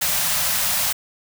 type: band-stop noise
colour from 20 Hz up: white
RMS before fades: -21 dBFS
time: 0.01-0.93 s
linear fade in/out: 10 ms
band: 230 to 530 Hz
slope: 96 dB/octave
effects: none